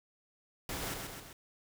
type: noise with echo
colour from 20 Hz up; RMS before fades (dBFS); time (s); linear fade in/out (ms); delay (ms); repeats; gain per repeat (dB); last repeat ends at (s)
pink; -39; 0.69-0.94; 2; 130; 3; -4; 1.33
effects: none